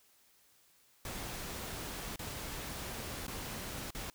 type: noise with dropouts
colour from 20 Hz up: pink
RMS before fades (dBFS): -42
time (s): 1.05-4.1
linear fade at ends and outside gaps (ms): 1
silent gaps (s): 2.159-2.192 / 3.267-3.28 / 3.906-3.949
effects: white hiss -67 dBFS RMS until 4.14 s